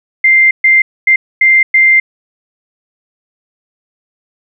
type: tone bursts at uneven times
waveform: sine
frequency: 2093 Hz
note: C7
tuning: in tune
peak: -4 dBFS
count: 5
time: 0.24-0.51 / 0.64-0.82 / 1.07-1.16 / 1.41-1.63 / 1.74-2 s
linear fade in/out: 5 ms
effects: none